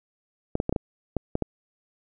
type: clicks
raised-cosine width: 2 ms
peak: -11 dBFS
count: 8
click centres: 0.554 / 0.601 / 0.694 / 0.726 / 0.762 / 1.167 / 1.354 / 1.423 s
effects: none

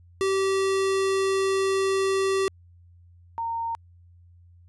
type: tone pair in turn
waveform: square / sine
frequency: 386.6 / 919.5 Hz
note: G4 / A#5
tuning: -24 / -24 cents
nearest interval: octave + minor third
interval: 1500 cents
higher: second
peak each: -22 / -26 dBFS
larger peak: first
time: 0.21-2.48 / 3.38-3.75 s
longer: first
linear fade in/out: 0 ms
effects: added 87 Hz sine -50 dBFS peak until 4.68 s + resampled to 24000 Hz

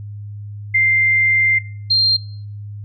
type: tone pair in turn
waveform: sine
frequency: 2093 / 4186 Hz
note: C7 / C8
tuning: 0 / 0 cents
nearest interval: octave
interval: 1200 cents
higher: second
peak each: -11 dBFS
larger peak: neither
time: 0.74-1.59 / 1.9-2.17 s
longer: first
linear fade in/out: 10 ms
effects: noise-tail reverb RT60 0.6 s tail -22 dB re dry + added 103 Hz sine -28 dBFS peak until 2.84 s

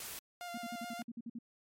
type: noise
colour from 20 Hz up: white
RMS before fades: -44 dBFS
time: 0-0.19 s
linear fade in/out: 2 ms
type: tone with vibrato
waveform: sawtooth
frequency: 700 Hz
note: F5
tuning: 4 cents sharp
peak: -38 dBFS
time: 0.41-1.02 s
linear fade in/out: 0 ms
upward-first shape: square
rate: 7.1 Hz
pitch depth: 17 cents each way
type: tone bursts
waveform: sine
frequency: 233.1 Hz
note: A#3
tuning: in tune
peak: -40 dBFS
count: 10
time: 0.54-1.388 s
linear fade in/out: 5 ms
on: 38 ms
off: 52 ms
effects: MP3 64 kbps

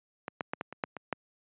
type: clicks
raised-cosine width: 0.5 ms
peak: -20 / -16 / -16 / -18 / -26 / -14 / -23 / -14 dBFS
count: 8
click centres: 0.281 / 0.408 / 0.535 / 0.611 / 0.726 / 0.838 / 0.967 / 1.127 s
effects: high-pass 150 Hz 12 dB/octave + resampled to 8000 Hz

